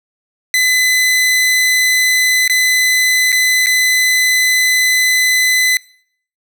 sawtooth tone with dropouts, 2014 Hz, B6, 33 cents sharp, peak -7 dBFS, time 0.54-5.77 s, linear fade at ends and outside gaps 1 ms, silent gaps 2.478-2.497 / 3.32-3.326 / 3.661-3.668 s, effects noise-tail reverb RT60 0.6 s tail -23 dB re dry

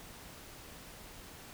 silence, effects pink hiss -51 dBFS RMS until 1.53 s

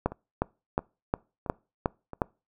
two click trains, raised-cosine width 1 ms, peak -10 / -24 dBFS, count 7 / 4, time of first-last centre 0.06-2.218 / 0.12-2.133 s, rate 2.78 / 1.49 Hz, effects noise-tail reverb RT60 0.3 s tail -25 dB re dry

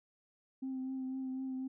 sine tone with vibrato, 262 Hz, C4, 2 cents sharp, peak -35 dBFS, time 0.62-1.68 s, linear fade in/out 10 ms, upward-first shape triangle, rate 4 Hz, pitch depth 23 cents each way, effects tanh soft clip ceiling -33 dBFS

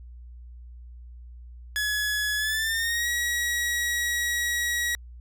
sawtooth tone with pitch glide, 1694 to 1912.5 Hz, G#6 to A#6, +34 to +44 cents, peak -21 dBFS, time 1.76-4.95 s, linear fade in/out 0 ms, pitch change +210 cents, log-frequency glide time 2.36-3.08 s, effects added 60 Hz sine -41 dBFS peak until 5.2 s

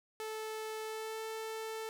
sawtooth tone with pitch glide, 436.9 to 442.2 Hz, A4 to A4, -12 to +9 cents, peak -35 dBFS, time 0.2-1.89 s, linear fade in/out 0 ms, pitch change +21 cents, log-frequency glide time 0.84-1.21 s, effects none

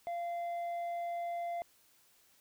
triangle tone with tanh clipping, 690 Hz, F5, 21 cents flat, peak -36 dBFS, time 0.07-1.62 s, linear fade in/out 0 ms, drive 9 dB, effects white hiss -67 dBFS RMS until 2.4 s

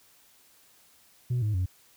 sine tone with pitch steps, 123.47 / 106.25 / 91.44 Hz, B2 / G#2 / F#2, 0 / +40 / -20 cents, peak -22 dBFS, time 1.3-1.66 s, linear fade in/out 10 ms, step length 120 ms, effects tanh soft clip ceiling -23 dBFS + white hiss -60 dBFS RMS until 1.96 s

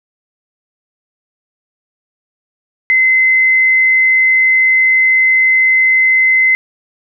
sine tone, 2054 Hz, C7, 33 cents flat, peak -7 dBFS, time 2.9-6.55 s, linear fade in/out 0 ms, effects none

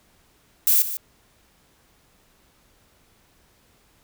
violet noise with echo, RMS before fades -17 dBFS, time 0.67-0.82 s, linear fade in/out 0 ms, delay 150 ms, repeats 1, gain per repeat -12 dB, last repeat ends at 0.97 s, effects pink hiss -60 dBFS RMS until 4.03 s

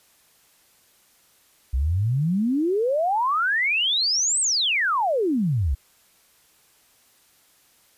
sine exponential two-way sweep, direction up then down, 60.4 to 8520 to 60.4 Hz, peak -19 dBFS, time 1.73-5.75 s, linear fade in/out 10 ms, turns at 4.4 s, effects white hiss -59 dBFS RMS until 7.97 s + resampled to 32000 Hz

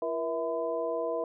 sine tone cluster, 338.7 / 478.9 / 653 / 1010 Hz, E4 / A#4 / E5 / B5, +47 / +47 / -17 / +39 cents, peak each -38 / -32 / -32 / -39 dBFS, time 0.02-1.24 s, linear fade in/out 2 ms, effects none

